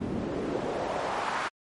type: noise with band-pass filter sweep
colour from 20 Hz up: pink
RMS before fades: -31 dBFS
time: 0-1.49 s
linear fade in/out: 20 ms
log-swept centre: 210 to 1300 Hz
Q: 1.6
effects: MP3 48 kbps